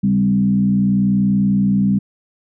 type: tone with frequency modulation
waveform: sine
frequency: 196.8 Hz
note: G3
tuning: 7 cents sharp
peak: -12 dBFS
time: 0.03-1.99 s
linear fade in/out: 10 ms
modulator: 60.7 Hz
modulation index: 0.69
effects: none

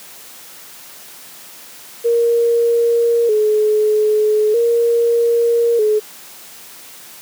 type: tone with vibrato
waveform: sine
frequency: 446.9 Hz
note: A4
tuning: 27 cents sharp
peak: -11 dBFS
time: 2.04-6 s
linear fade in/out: 20 ms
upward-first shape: square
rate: 0.4 Hz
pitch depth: 81 cents each way
effects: white hiss -38 dBFS RMS until 7.21 s + high-pass 150 Hz 12 dB/octave

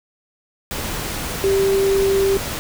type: tone in noise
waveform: sine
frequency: 390.9 Hz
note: G4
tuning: 5 cents flat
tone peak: -14 dBFS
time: 1.44-2.37 s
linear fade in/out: 0 ms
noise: pink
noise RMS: -26 dBFS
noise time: 0.71-2.59 s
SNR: +9 dB
effects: none

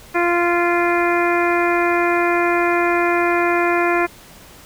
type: harmonic tone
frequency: 346.9 Hz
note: F4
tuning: 12 cents flat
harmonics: 1 / 2 / 3 / 4 / 5 / 6 / 7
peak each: -18 / -21 / -23 / -24 / -25 / -26 / -26 dBFS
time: 0.14-4.07 s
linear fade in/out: 20 ms
effects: pink hiss -43 dBFS RMS until 4.65 s

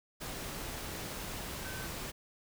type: tone in noise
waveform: sine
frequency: 1533 Hz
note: G6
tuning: 39 cents flat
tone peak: -45 dBFS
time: 1.64-1.87 s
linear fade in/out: 20 ms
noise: pink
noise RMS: -41 dBFS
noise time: 0.2-2.12 s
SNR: -7 dB
effects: none

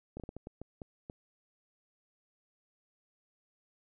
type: slowing click train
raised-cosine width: 2 ms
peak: -29 dBFS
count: 9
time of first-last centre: 0.17-1.099 s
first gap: 28 ms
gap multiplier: 1.39
effects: none

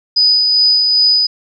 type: tone with tremolo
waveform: sine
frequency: 4978 Hz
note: D#8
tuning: in tune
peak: -7 dBFS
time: 0.16-1.27 s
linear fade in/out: 10 ms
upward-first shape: sine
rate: 2.5 Hz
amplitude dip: 30%
effects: none

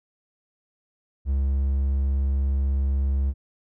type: tone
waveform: triangle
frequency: 68.2 Hz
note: C#2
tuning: 28 cents flat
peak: -18 dBFS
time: 1.25-3.34 s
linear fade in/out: 50 ms
effects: none

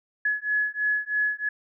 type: beating tone pair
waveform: sine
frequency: 1695 / 1698.1 Hz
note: G#6 / G#6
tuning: +35 / +38 cents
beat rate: 3.1 Hz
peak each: -26 / -26 dBFS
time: 0.25-1.49 s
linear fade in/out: 5 ms
effects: none

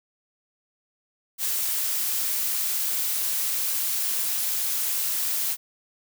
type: noise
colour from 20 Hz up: blue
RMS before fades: -26 dBFS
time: 1.38-5.57 s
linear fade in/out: 50 ms
effects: none

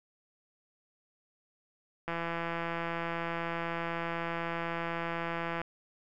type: click train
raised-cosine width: 0.5 ms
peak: -20 dBFS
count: 595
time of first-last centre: 2.08-5.616 s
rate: 168 Hz
effects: none

